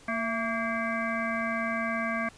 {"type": "harmonic tone with a mistuned harmonic", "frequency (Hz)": 229.7, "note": "A#3", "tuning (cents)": -25, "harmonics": [1, 3, 5, 7, 9, 10], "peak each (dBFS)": [-33, -34, -34, -34, -36, -39], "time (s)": [0.08, 2.29], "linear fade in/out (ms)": 5, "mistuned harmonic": 3, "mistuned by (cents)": -58, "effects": ["pink hiss -54 dBFS RMS until 2.37 s", "resampled to 22050 Hz"]}